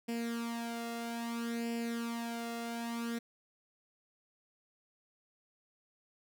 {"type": "tone with flanger", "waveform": "sawtooth", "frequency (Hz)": 233.1, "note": "A#3", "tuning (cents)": 0, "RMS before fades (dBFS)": -38, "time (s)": [0.08, 3.19], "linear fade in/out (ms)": 10, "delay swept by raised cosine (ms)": [0.39, 1.49], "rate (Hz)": 0.61, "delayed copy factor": 0.7, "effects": []}